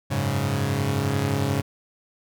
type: chord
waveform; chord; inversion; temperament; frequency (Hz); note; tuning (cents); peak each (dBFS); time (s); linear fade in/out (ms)
sawtooth; F# suspended second; none; equal; 92.5 / 103.83 / 138.59; F#2 / G#2 / C#3; 0 / 0 / 0; -26 / -22 / -21; 0.1-1.62; 20
effects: none